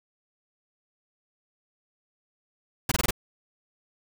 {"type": "noise bursts", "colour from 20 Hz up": "pink", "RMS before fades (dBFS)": -24, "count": 5, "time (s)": [2.89, 3.108], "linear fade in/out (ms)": 5, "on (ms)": 26, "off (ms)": 22, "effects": []}